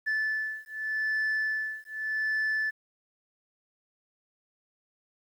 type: beating tone pair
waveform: sine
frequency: 1745 / 1745.84 Hz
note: A6 / A6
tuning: -15 / -14 cents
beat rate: 0.84 Hz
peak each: -29 dBFS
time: 0.06-2.71 s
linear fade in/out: 20 ms
effects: tanh soft clip ceiling -24 dBFS + 10-bit